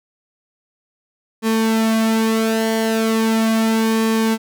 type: tone with flanger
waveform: sawtooth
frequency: 222.9 Hz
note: A3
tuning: 23 cents sharp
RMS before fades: -17 dBFS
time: 1.42-4.38 s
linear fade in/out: 50 ms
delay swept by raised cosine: 1.4 to 3.7 ms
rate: 0.38 Hz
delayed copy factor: -0.65
effects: none